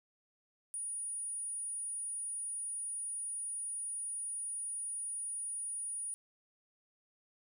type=tone; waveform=sine; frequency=9610 Hz; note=D9; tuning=39 cents sharp; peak=-37 dBFS; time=0.74-6.14 s; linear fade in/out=0 ms; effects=none

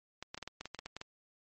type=clicks; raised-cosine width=0.2 ms; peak=-24 dBFS; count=12; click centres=0.226 / 0.345 / 0.377 / 0.427 / 0.476 / 0.61 / 0.656 / 0.747 / 0.79 / 0.86 / 0.966 / 1.014 s; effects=MP3 32 kbps

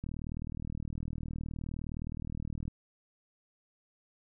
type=click train; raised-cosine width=5 ms; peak=-26 dBFS; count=105; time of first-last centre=0.04-2.68 s; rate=39.4 Hz; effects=none

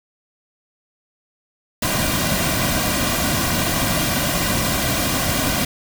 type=noise with comb filter; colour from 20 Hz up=pink; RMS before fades=-20 dBFS; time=1.82-5.65 s; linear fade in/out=5 ms; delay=2.3 ms; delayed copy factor=-0.65; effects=none

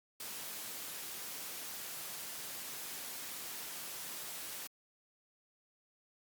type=high-pass noise; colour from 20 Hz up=white; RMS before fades=-44 dBFS; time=0.2-4.67 s; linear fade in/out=2 ms; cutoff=130 Hz; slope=12 dB/octave; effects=Opus 48 kbps

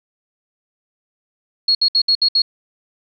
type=tone bursts; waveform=sine; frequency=4315 Hz; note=C#8; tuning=47 cents flat; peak=-11 dBFS; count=6; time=1.68-2.42 s; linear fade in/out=5 ms; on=70 ms; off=64 ms; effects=none

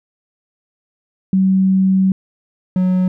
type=tone pair in turn; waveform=sine / triangle; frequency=190 / 183.95 Hz; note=F#3 / F#3; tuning=+46 / -10 cents; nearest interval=minor second; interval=56 cents; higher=first; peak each=-10 dBFS; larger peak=neither; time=1.33-2.12 / 2.76-3.08 s; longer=first; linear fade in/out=2 ms; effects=none

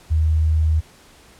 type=tone; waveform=sine; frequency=78.7 Hz; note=D#2; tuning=20 cents sharp; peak=-14 dBFS; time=0.1-0.81 s; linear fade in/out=20 ms; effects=pink hiss -49 dBFS RMS until 1.39 s + low-pass 11000 Hz 12 dB/octave

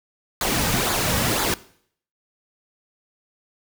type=noise with flanger; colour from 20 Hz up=pink; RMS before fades=-22 dBFS; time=0.41-1.54 s; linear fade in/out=2 ms; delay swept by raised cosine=0.35 to 2.95 ms; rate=2 Hz; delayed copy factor=-0.6; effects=noise-tail reverb RT60 0.6 s tail -19 dB re dry

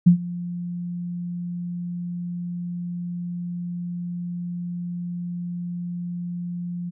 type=tone with ADSR envelope; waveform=sine; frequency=175.1 Hz; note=F3; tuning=5 cents sharp; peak=-7 dBFS; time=0.06-6.91 s; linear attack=13 ms; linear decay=97 ms; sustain=-20 dB; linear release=25 ms; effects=none

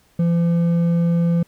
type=tone with hard clipping; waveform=sine; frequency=170 Hz; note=F3; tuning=46 cents flat; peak=-16 dBFS; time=0.19-1.43 s; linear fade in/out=5 ms; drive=5 dB; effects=pink hiss -58 dBFS RMS until 1.47 s

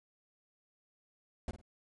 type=noise with echo; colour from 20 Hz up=brown; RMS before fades=-37 dBFS; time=1.48-1.51 s; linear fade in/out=2 ms; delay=52 ms; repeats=2; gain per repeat=-12 dB; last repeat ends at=1.614 s; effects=resampled to 22050 Hz

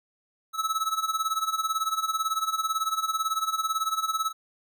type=tone with tremolo; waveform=square; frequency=1300 Hz; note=E6; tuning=24 cents flat; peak=-23 dBFS; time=0.53-4.33 s; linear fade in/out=50 ms; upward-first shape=sine; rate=18 Hz; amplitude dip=80%; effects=none

